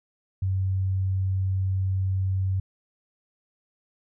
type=tone; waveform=sine; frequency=95 Hz; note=F#2; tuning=46 cents sharp; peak=-22 dBFS; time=0.42-2.6 s; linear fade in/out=5 ms; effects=none